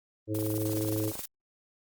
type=harmonic tone; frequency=107.1 Hz; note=A2; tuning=46 cents flat; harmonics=1 / 3 / 4 / 5; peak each=-32 / -31 / -36 / -38 dBFS; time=0.27-1.13 s; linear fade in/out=50 ms
type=noise with tremolo; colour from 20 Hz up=blue; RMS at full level=-36 dBFS; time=0.34-1.26 s; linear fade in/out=10 ms; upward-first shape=sine; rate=19 Hz; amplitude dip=65%
type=click train; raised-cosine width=1 ms; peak=-27 dBFS; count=23; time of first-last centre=0.35-1.193 s; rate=26.1 Hz
effects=Opus 24 kbps